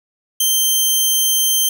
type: tone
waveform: 10% pulse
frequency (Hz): 3136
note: G7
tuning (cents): 0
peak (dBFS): -5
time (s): 0.4-1.69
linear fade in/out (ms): 5
effects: none